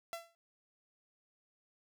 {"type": "tone with exponential decay", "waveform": "sawtooth", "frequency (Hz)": 674, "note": "E5", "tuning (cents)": 38, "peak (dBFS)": -33, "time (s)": [0.13, 0.35], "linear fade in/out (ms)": 0, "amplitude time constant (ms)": 47, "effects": []}